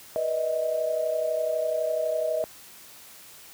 sine tone cluster, 487.1 / 602 / 634 Hz, B4 / D5 / D#5, -24 / +43 / +32 cents, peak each -32 / -32 / -25 dBFS, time 0.16-2.44 s, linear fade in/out 0 ms, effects white hiss -48 dBFS RMS until 3.53 s + high-pass 60 Hz 12 dB/octave

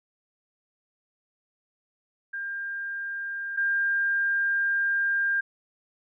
sine tone pair in turn, 1600 / 1600 Hz, G6 / G6, +35 / +35 cents, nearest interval unison, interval 0 cents, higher neither, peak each -30 / -22 dBFS, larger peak second, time 2.33-3.57 / 3.57-5.41 s, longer second, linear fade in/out 10 ms, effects none

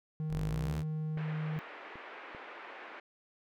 triangle tone, 155.56 Hz, D#3, in tune, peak -31 dBFS, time 0.2-1.59 s, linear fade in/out 0 ms
sawtooth linear sweep, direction up, 39.87 to 81 Hz, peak -32 dBFS, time 0.29-0.84 s, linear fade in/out 50 ms
click train, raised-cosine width 2 ms, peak -36 dBFS, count 5, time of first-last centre 0.78-2.349 s, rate 2.55 Hz
white band-pass noise, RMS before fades -48 dBFS, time 1.17-3 s, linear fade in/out 5 ms, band 310 to 2200 Hz, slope 24 dB/octave
effects none

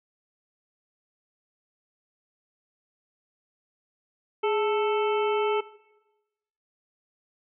harmonic tone with a mistuned harmonic, 440 Hz, A4, in tune, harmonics 1 / 2 / 3 / 5 / 6 / 7, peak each -23 / -29 / -33 / -37 / -39 / -40 dBFS, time 4.43-5.61 s, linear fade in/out 10 ms, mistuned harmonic 1, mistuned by -88 cents, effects noise-tail reverb RT60 1.0 s tail -19 dB re dry

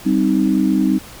sine chord, C minor, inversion second, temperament equal, 196 / 261.6 / 311.1 Hz, G3 / C4 / Eb4, 0 / 0 / 0 cents, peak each -17 dBFS, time 0.05-0.99 s, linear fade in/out 20 ms, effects pink hiss -38 dBFS RMS until 1.2 s

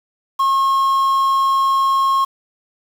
triangle tone with quantisation, 1082 Hz, C#6, 42 cents flat, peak -11 dBFS, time 0.39-2.25 s, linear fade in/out 10 ms, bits 6, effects none

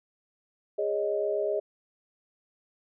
sine chord, Ab suspended fourth, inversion none, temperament equal with one note detuned, 411.2 / 554.4 / 622.3 Hz, Ab4 / Db5 / Eb5, -17 / 0 / 0 cents, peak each -29 / -33 / -29 dBFS, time 0.78-1.6 s, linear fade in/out 10 ms, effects none

